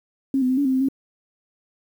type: tone with pitch steps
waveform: sine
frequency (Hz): 270 / 253.7 / 258.6 / 284.3 / 262.1 / 260.6 / 270.4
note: C#4 / B3 / C4 / C#4 / C4 / C4 / C#4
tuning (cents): -45 / +47 / -20 / +44 / +3 / -7 / -43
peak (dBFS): -17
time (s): 0.34-0.886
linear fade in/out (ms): 2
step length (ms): 78
effects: 8-bit